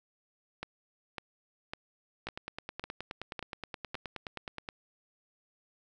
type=two click trains; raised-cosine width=0.3 ms; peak=-21 / -22 dBFS; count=7 / 24; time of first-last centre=0.63-3.945 / 2.27-4.689 s; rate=1.81 / 9.51 Hz; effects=none